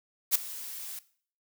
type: noise with ADSR envelope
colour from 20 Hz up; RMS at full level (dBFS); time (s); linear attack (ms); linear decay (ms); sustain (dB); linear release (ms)
blue; -20; 0.31-0.99; 42; 6; -20; 3
effects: noise-tail reverb RT60 0.5 s tail -18 dB re dry

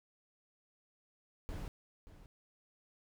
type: noise with echo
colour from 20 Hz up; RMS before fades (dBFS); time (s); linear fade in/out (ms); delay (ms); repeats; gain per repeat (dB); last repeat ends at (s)
brown; -42; 1.49-1.68; 0; 580; 1; -14; 2.26
effects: none

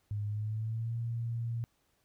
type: tone with pitch glide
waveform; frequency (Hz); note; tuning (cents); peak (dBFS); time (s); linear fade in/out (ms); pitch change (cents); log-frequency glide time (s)
sine; 103.83 to 116.55; G#2 to A#2; 0 to 0; -32; 0.11-1.64; 0; +200; 0.26-0.96
effects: pink hiss -74 dBFS RMS until 2.04 s

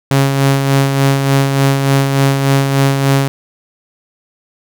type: tone with tremolo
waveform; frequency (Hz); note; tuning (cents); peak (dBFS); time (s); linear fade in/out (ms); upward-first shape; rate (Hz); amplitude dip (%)
sawtooth; 137.3; C#3; -16; -4; 0.11-3.28; 0; sine; 3.4; 45
effects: none

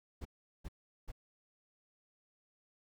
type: noise bursts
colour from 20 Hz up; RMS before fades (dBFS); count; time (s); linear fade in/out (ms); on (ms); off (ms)
brown; -43; 3; 0.21-1.119; 10; 43; 390
effects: none

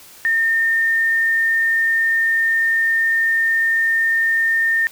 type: tone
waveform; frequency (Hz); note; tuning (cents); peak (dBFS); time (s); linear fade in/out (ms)
sine; 1818; A#6; -44; -14; 0.25-4.87; 0
effects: white hiss -43 dBFS RMS until 4.91 s

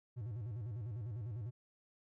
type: tone with vibrato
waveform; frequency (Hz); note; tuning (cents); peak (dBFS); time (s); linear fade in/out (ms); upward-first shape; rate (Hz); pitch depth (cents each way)
triangle; 111.6; A2; +25; -38; 0.16-1.51; 20; square; 10; 170
effects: none

